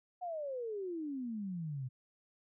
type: exponential sweep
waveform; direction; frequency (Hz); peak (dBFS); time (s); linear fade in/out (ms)
sine; down; 740 to 123.47; -37; 0.21-1.89; 20
effects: none